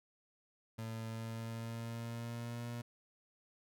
30% pulse tone with pitch glide, 112.3 to 118.98 Hz, A2 to A#2, +36 to +36 cents, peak -38 dBFS, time 0.78-2.82 s, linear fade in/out 10 ms, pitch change +100 cents, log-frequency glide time 1.07-2.68 s, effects none

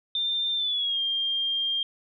sine tone with pitch glide, 3593 to 3201 Hz, A7 to G7, +36 to +36 cents, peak -24 dBFS, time 0.15-1.83 s, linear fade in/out 2 ms, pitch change -200 cents, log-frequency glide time 0.55-1 s, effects none

